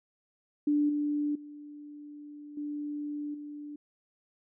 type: tone with level steps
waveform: sine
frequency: 294.1 Hz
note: D4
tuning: 3 cents sharp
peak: -23 / -27 / -43 / -33 / -39 dBFS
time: 0.67-3.76 s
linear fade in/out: 5 ms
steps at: 0.89 / 1.35 / 2.57 / 3.34 s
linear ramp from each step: 5 ms
effects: none